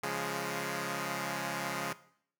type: chord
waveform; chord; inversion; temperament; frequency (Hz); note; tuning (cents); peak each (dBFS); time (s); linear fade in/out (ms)
5% pulse; Db major; none; equal; 138.59 / 174.61 / 207.7; Db3 / F3 / Ab3; 0 / 0 / 0; -27; 0.03-1.93; 5
effects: noise-tail reverb RT60 0.6 s tail -17 dB re dry